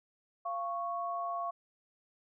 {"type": "tone pair together", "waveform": "sine", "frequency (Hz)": [691.7, 1107], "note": ["F5", "C#6"], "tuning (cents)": [-17, -3], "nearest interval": "minor sixth", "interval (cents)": 814, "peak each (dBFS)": [-36, -36], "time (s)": [0.45, 1.51], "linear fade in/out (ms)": 10, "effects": []}